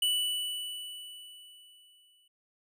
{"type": "tone with exponential decay", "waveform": "square", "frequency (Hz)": 2966, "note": "F#7", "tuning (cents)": 4, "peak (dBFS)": -25, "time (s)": [0.02, 2.28], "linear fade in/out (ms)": 5, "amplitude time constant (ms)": 490, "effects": []}